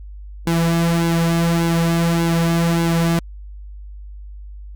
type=tone with flanger; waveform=sawtooth; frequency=167.6 Hz; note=E3; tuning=29 cents sharp; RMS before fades=-17 dBFS; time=0.47-3.19 s; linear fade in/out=2 ms; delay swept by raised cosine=1.6 to 3.9 ms; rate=1.7 Hz; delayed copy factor=-0.7; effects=added 50 Hz sine -32 dBFS peak until 4.75 s + Opus 48 kbps